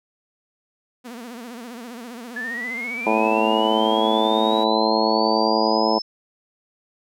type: tone with vibrato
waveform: sawtooth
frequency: 237.9 Hz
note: A#3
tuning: 35 cents sharp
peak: -30 dBFS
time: 1.04-4.65 s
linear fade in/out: 20 ms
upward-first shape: sine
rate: 15 Hz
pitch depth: 110 cents each way
type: linear sweep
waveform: sine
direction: up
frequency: 1701 to 5274 Hz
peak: -26 dBFS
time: 2.36-6.02 s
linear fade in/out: 5 ms
type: harmonic tone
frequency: 110 Hz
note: A2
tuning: in tune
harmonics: 2 / 3 / 4 / 5 / 6 / 7 / 8 / 9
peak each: -25 / -25 / -25 / -25 / -25 / -25 / -25 / -25 dBFS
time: 3.06-5.99 s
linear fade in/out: 10 ms
effects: none